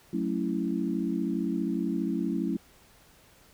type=chord; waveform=sine; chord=F# minor seventh; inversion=none; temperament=equal; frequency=185 / 220 / 277.2 / 329.6 Hz; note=F#3 / A3 / C#4 / E4; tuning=0 / 0 / 0 / 0 cents; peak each=-32 dBFS; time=0.13-2.57 s; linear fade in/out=5 ms; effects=pink hiss -58 dBFS RMS until 3.53 s